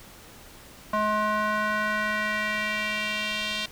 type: tone with band-pass filter sweep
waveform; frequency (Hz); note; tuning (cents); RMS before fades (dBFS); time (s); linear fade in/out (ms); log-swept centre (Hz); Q
square; 212.4; G#3; +39; -27; 0.93-3.66; 5; 1000 to 3400; 2.2
effects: pink hiss -48 dBFS RMS until 3.71 s